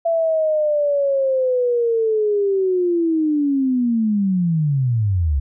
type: linear sweep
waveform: sine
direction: down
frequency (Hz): 672 to 65.41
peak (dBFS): -15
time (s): 0.05-5.4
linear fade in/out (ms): 10
effects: none